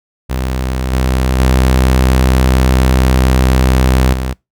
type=tone with level steps; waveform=sawtooth; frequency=64.3 Hz; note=C2; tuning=30 cents flat; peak=-11 / -7 / -4 / -12 dBFS; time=0.29-4.34 s; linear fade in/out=20 ms; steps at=0.92 / 1.39 / 4.13 s; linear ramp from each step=5 ms; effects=noise-tail reverb RT60 0.2 s tail -24 dB re dry